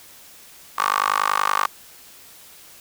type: tone with high-pass filter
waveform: 15% pulse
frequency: 50.5 Hz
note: G#1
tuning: 48 cents flat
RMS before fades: -21 dBFS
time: 0.78-1.67 s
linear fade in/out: 5 ms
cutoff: 1100 Hz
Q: 6
effects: white hiss -46 dBFS RMS until 2.8 s